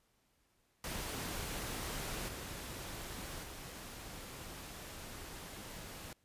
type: noise with level steps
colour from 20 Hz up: pink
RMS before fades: -41 / -45 / -48 dBFS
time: 0.84-6.13 s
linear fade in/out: 2 ms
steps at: 2.28 / 3.43 s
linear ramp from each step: 5 ms
effects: pink hiss -75 dBFS RMS until 6.24 s + resampled to 32000 Hz